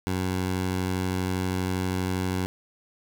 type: tone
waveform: 15% pulse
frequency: 92.5 Hz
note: F#2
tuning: in tune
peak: -19 dBFS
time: 0.07-2.46 s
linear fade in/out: 0 ms
effects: none